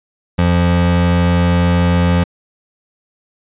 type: tone pair together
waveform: square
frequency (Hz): 87.31 / 174.41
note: F2 / F3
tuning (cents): 0 / -2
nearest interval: octave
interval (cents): 1198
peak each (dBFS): -14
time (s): 0.38-2.24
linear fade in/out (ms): 10
effects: resampled to 8000 Hz